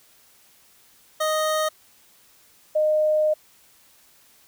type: tone pair in turn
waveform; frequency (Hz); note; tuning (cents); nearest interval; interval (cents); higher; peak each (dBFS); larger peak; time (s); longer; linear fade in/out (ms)
25% pulse / sine; 622.3 / 614.4; D#5 / D#5; 0 / -22; unison; 22; first; -17; neither; 1.2-1.69 / 2.75-3.34; second; 10
effects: white hiss -56 dBFS RMS until 4.47 s